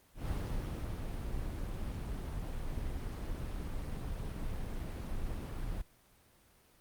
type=noise with ADSR envelope; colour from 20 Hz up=brown; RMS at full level=-34 dBFS; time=0.14-5.82 s; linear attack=140 ms; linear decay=680 ms; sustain=-4 dB; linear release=10 ms; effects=pink hiss -65 dBFS RMS until 6.8 s + Opus 32 kbps